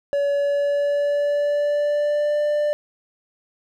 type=tone with pitch glide; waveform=triangle; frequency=568 to 592.5 Hz; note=C#5 to D5; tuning=+42 to +15 cents; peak=-16 dBFS; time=0.13-2.73 s; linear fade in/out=0 ms; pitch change=+73 cents; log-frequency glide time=0.31-2.4 s; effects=none